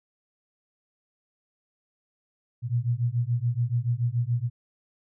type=beating tone pair; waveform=sine; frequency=116.54 / 123.54 Hz; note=A#2 / B2; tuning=0 / +1 cents; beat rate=7 Hz; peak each=-26 dBFS; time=2.62-4.5 s; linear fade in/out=50 ms; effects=none